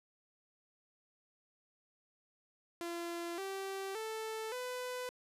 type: tone with pitch steps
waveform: sawtooth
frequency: 341.8 / 388.1 / 440.7 / 500.4 Hz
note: F4 / G4 / A4 / B4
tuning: -37 / -17 / +3 / +23 cents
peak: -35 dBFS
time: 2.81-5.09 s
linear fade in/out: 0 ms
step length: 570 ms
effects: resampled to 32000 Hz